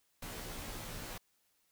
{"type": "noise with comb filter", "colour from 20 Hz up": "pink", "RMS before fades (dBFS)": -44, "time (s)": [0.22, 1.18], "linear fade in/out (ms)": 5, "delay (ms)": 15, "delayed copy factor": -0.95, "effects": ["white hiss -75 dBFS RMS until 1.71 s"]}